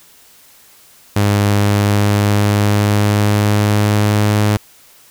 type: tone with pitch glide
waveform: sawtooth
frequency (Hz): 102.2 to 104.77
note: G#2 to G#2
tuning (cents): -27 to +16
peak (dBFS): -7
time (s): 1.16-4.57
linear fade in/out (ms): 5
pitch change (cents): +43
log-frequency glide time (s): 1.57-4.36
effects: white hiss -46 dBFS RMS until 5.1 s